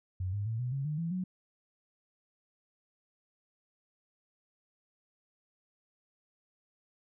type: tone with pitch steps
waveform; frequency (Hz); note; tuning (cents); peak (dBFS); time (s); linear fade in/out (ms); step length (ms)
sine; 92.5 / 102.04 / 112.57 / 124.19 / 137 / 151.14 / 166.73 / 183.93; F#2 / G#2 / A2 / B2 / C#3 / D#3 / E3 / F#3; 0 / -30 / +40 / +10 / -20 / -50 / +20 / -10; -31; 0.2-1.24; 5; 130
effects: none